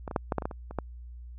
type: clicks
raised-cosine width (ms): 1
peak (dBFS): -21 / -22 / -11 / -13 / -13 / -21 / -16 / -25 / -26 / -15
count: 10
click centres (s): 0.078 / 0.112 / 0.162 / 0.322 / 0.383 / 0.422 / 0.455 / 0.512 / 0.71 / 0.787
effects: added 60 Hz sine -41 dBFS peak until 1.38 s